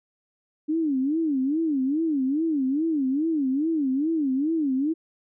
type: tone with vibrato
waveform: sine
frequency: 292.4 Hz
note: D4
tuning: 7 cents flat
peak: -21 dBFS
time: 0.68-4.94 s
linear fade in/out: 20 ms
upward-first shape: sine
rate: 2.4 Hz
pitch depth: 210 cents each way
effects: none